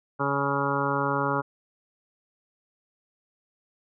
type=harmonic tone; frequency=140 Hz; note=C#3; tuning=18 cents sharp; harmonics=1 / 2 / 3 / 4 / 6 / 7 / 8 / 9 / 10; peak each=-32 / -32 / -32 / -32 / -32 / -32 / -32 / -32 / -32 dBFS; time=0.19-1.42 s; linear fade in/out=20 ms; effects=none